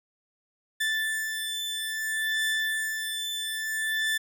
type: beating tone pair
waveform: 30% pulse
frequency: 1760 / 1760.6 Hz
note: A6 / A6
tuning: 0 / +1 cents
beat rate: 0.6 Hz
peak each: -29 / -27 dBFS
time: 0.8-4.18 s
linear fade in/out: 10 ms
effects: none